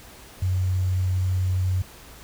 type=tone with quantisation; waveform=sine; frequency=92.5 Hz; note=F#2; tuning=in tune; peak=-20 dBFS; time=0.42-1.82 s; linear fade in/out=5 ms; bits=8; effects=added 60 Hz sine -52 dBFS peak until 2.23 s + pink hiss -46 dBFS RMS until 2.23 s